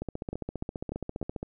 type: two click trains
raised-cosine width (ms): 2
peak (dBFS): -20 / -21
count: 22 / 4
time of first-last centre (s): 0.02-1.429 / 0.33-1.215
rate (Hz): 14.9 / 3.39
effects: none